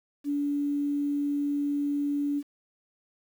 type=tone; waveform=sine; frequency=287.4 Hz; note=D4; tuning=37 cents flat; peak=-25 dBFS; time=0.24-2.43 s; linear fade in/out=50 ms; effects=9-bit